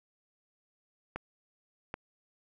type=clicks; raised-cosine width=0.5 ms; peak=-21 dBFS; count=2; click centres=1.16 / 1.941 s; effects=none